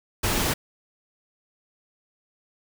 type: noise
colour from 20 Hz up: pink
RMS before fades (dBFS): -24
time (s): 0.23-0.54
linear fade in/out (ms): 10
effects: none